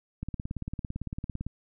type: click train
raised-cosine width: 5 ms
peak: -21 dBFS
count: 23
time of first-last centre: 0.23-1.466 s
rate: 17.8 Hz
effects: none